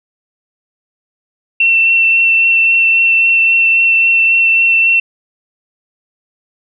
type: tone with vibrato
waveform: sine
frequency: 2698 Hz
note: E7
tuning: 40 cents sharp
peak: -7 dBFS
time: 1.6-5 s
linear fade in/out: 5 ms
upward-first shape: sine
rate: 3.7 Hz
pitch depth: 11 cents each way
effects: none